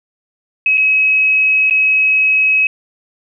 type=tone with dropouts; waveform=sine; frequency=2556 Hz; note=D#7; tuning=46 cents sharp; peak=-9 dBFS; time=0.66-2.67 s; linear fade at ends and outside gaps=2 ms; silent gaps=0.774-0.778 / 1.699-1.708 s; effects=none